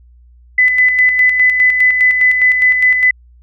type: tone with tremolo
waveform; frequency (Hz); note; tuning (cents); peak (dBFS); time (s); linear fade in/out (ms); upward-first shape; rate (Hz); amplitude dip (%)
sine; 2006; B6; +26; -6; 0.58-3.11; 5; square; 4.9; 45
effects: added 60 Hz sine -41 dBFS peak until 3.42 s

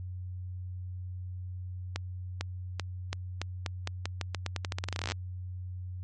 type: accelerating click train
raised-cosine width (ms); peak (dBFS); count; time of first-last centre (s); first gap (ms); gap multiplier
0.2; -15; 28; 1.96-5.12; 450; 0.86
effects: added 91 Hz sine -36 dBFS peak until 6.03 s + MP3 48 kbps

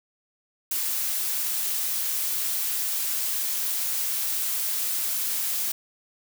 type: noise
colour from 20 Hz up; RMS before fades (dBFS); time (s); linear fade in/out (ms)
blue; -27; 0.71-5.72; 5
effects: none

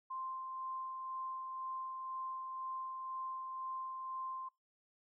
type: tone with tremolo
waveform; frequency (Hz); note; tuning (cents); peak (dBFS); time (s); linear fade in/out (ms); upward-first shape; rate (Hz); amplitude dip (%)
sine; 1046.5; C6; 0; -39; 0.1-4.49; 10; sine; 2; 30
effects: noise-tail reverb RT60 0.2 s tail -23 dB re dry

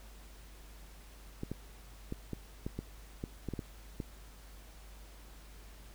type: clicks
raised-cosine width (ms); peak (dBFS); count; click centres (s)
3; -24; 11; 1.434 / 1.516 / 2.124 / 2.333 / 2.665 / 2.79 / 3.239 / 3.487 / 3.537 / 3.592 / 4.002
effects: added 50 Hz sine -51 dBFS peak until 5.94 s + pink hiss -58 dBFS RMS until 5.94 s

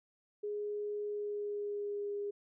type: tone with pitch glide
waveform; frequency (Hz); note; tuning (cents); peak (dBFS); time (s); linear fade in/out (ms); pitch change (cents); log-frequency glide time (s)
sine; 415.3 to 407.7; G#4 to G#4; 0 to -32; -35; 0.43-2.31; 10; -32; 1.08-2.12
effects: none

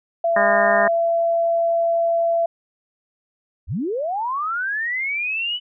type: tone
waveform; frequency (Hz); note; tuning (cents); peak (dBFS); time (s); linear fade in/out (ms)
sine; 673; E5; +36; -16; 0.24-2.46; 5
type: harmonic tone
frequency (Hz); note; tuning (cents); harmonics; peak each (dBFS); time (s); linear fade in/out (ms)
203.2; G#3; -38; 1 / 2 / 3 / 4 / 5 / 6 / 7 / 8 / 9; -29 / -30 / -24 / -28 / -24 / -26 / -29 / -25 / -21; 0.36-0.88; 5
type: linear sweep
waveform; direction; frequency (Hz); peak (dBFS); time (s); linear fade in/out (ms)
sine; up; 50.4 to 3000; -21; 3.67-5.6; 50
effects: none

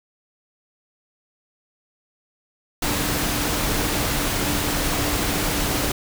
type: tone in noise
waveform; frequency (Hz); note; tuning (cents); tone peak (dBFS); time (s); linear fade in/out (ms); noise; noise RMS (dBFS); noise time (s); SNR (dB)
sine; 293.7; D4; 0; -31; 2.82-5.92; 5; pink; -23; 2.82-5.92; -11
effects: none

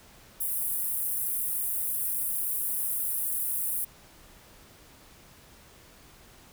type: high-pass noise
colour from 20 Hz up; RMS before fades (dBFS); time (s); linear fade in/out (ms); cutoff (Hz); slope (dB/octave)
pink; -30; 0.4-3.85; 10; 9700; 48
effects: pink hiss -54 dBFS RMS until 6.52 s

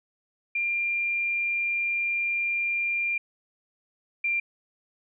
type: tone pair in turn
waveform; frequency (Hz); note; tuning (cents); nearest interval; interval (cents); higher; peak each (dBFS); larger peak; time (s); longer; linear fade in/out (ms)
sine; 2390 / 2378; D7 / D7; +30 / +21; unison; 9; first; -24 / -23; second; 0.55-3.18 / 4.24-4.4; first; 5
effects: none

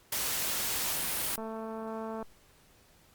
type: noise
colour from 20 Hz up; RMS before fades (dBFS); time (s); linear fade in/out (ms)
white; -32; 0.12-1.36; 5
type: click train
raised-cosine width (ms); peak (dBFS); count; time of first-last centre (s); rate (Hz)
1; -26; 189; 1.38-2.227; 222
effects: pink hiss -62 dBFS RMS until 3.14 s + Opus 48 kbps

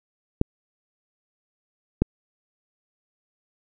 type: clicks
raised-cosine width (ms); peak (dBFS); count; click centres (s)
3; -5; 2; 0.414 / 2.02
effects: none

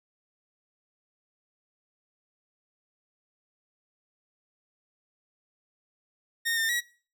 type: tone with pitch steps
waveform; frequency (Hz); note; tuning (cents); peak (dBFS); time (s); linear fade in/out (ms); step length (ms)
sawtooth; 1843 / 1807 / 1919; A#6 / A6 / A#6; -20 / +46 / +50; -22; 6.45-6.81; 20; 120
effects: noise-tail reverb RT60 0.4 s tail -22 dB re dry

